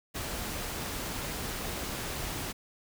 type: noise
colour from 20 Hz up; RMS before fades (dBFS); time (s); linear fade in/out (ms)
pink; -36; 0.14-2.53; 20
effects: none